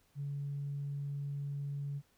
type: tone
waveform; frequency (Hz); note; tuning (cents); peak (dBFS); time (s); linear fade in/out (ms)
sine; 141.9; C#3; +41; -35; 0.15-2.02; 50
effects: tanh soft clip ceiling -31 dBFS + pink hiss -71 dBFS RMS until 2.17 s